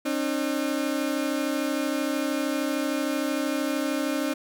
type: tone pair together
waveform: 30% pulse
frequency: 270 / 303.1 Hz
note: C#4 / D#4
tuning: -45 / -45 cents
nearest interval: major second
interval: 200 cents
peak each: -25 dBFS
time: 0.05-4.34 s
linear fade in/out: 10 ms
effects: none